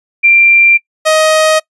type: tone pair in turn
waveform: sine / sawtooth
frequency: 2369 / 627.5 Hz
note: D7 / D#5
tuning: +14 / +15 cents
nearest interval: octave + major seventh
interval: 2299 cents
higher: first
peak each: -3 dBFS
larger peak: neither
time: 0.23-0.78 / 1.05-1.6 s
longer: neither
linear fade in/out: 20 ms
effects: noise-tail reverb RT60 0.1 s tail -23 dB re dry + resampled to 24000 Hz